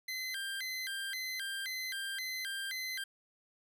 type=tone with vibrato; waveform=25% pulse; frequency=1802 Hz; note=A6; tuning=41 cents sharp; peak=-33 dBFS; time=0.08-3.04 s; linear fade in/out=5 ms; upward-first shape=square; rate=1.9 Hz; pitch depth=220 cents each way; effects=none